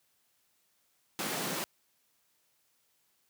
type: high-pass noise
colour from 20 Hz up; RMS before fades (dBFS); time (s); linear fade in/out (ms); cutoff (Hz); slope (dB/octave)
pink; -35; 1.19-1.64; 0; 150; 48
effects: white hiss -73 dBFS RMS until 3.29 s + high-pass 60 Hz 12 dB/octave